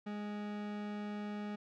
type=tone; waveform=40% pulse; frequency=207.7 Hz; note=G#3; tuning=in tune; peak=-38 dBFS; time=0.06-1.56 s; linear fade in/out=10 ms; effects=low-pass 3000 Hz 12 dB/octave